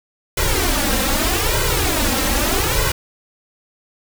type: noise with flanger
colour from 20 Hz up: pink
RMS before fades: -18 dBFS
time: 0.37-2.92 s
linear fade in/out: 5 ms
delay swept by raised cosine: 2 to 3.8 ms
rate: 0.81 Hz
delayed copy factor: +1
effects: none